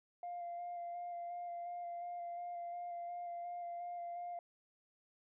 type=tone with vibrato; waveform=sine; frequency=698 Hz; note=F5; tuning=1 cent flat; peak=-40 dBFS; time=0.23-4.39 s; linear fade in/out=2 ms; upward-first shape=square; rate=2.8 Hz; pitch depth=13 cents each way; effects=tanh soft clip ceiling -38 dBFS